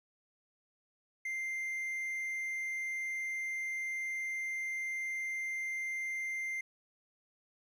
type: tone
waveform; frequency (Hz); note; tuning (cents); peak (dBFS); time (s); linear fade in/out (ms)
triangle; 2093; C7; 0; -33; 1.25-6.61; 5
effects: 12-bit